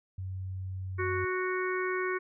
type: tone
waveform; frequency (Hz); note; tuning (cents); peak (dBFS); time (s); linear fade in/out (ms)
sine; 93.9; F#2; +26; -34; 0.18-1.25; 5
type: harmonic tone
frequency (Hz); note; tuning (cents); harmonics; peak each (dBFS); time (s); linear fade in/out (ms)
369.4; F#4; -3; 1 / 3 / 4 / 5 / 6; -31 / -36 / -37 / -38 / -39; 0.98-2.19; 20
effects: none